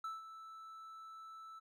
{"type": "tone with ADSR envelope", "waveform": "triangle", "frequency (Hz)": 1317, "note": "E6", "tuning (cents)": -2, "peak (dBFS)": -37, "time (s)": [0.04, 1.6], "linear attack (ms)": 4, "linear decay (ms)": 170, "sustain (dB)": -11, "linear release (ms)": 18, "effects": []}